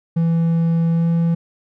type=tone with pitch glide; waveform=triangle; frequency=166.1 to 167.55 Hz; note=E3 to E3; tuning=+13 to +29 cents; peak=-12 dBFS; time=0.16-1.35 s; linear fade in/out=10 ms; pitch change=+16 cents; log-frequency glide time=0.91-1.08 s; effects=none